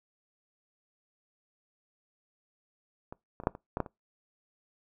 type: clicks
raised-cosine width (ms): 1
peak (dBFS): -27 / -26 / -27 / -10 / -28 / -17 / -14 / -29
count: 8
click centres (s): 3.125 / 3.401 / 3.436 / 3.471 / 3.551 / 3.771 / 3.803 / 3.862
effects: noise-tail reverb RT60 0.2 s tail -23 dB re dry